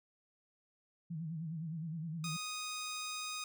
sine tone with vibrato, 161.7 Hz, E3, 33 cents flat, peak -38 dBFS, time 1.1-2.37 s, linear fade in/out 10 ms, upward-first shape sine, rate 9.7 Hz, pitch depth 100 cents each way
10% pulse tone, 1244.5 Hz, D#6, in tune, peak -31 dBFS, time 2.24-3.44 s, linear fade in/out 2 ms
effects none

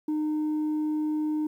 sine tone, 305.8 Hz, D#4, 30 cents flat, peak -22 dBFS, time 0.08-1.47 s, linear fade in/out 5 ms, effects tanh soft clip ceiling -24 dBFS + 10-bit

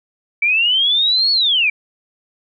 sine linear two-way sweep, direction up then down, 2290 to 4425 to 2290 Hz, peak -12 dBFS, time 0.42-1.7 s, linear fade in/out 5 ms, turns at 1.32 s, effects none

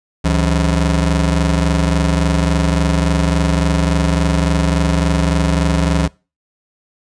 30% pulse ring-modulated tone, 116.54 Hz, A#2, in tune, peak -7 dBFS, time 0.24-6.08 s, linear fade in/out 10 ms, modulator 46.5 Hz, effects noise-tail reverb RT60 0.3 s tail -23 dB re dry + resampled to 22050 Hz

